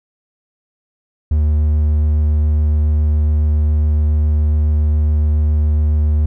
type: tone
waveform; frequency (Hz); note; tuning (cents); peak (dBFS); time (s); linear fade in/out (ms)
triangle; 75.6; D#2; -49; -9; 1.31-6.26; 5
effects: none